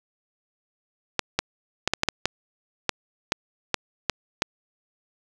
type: clicks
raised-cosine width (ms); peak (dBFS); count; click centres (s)
0.2; -3; 12; 1.193 / 1.39 / 1.876 / 1.936 / 2.034 / 2.087 / 2.256 / 2.893 / 3.321 / 3.743 / 4.097 / 4.421
effects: none